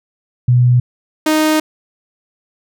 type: tone pair in turn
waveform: sine / sawtooth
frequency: 123.47 / 310.3 Hz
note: B2 / D#4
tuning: 0 / -5 cents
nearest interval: octave + major third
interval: 1595 cents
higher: second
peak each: -7 dBFS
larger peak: neither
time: 0.48-0.8 / 1.26-1.6 s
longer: second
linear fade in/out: 5 ms
effects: none